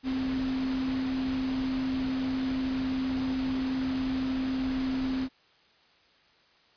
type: tone in noise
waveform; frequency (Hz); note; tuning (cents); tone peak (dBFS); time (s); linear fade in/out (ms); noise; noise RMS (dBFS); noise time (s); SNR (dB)
sine; 261.6; C4; 0; -27; 0.03-5.29; 50; pink; -39; 0.03-5.29; +9
effects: white hiss -62 dBFS RMS until 6.76 s + resampled to 11025 Hz